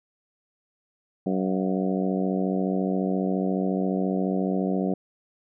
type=harmonic tone with a mistuned harmonic; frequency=94.4 Hz; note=F#2; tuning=35 cents sharp; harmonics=2 / 3 / 4 / 5 / 6 / 7 / 8; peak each=-25 / -29 / -31 / -33 / -35 / -36 / -37 dBFS; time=1.26-4.94 s; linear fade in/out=5 ms; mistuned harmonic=8; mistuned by=-70 cents; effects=none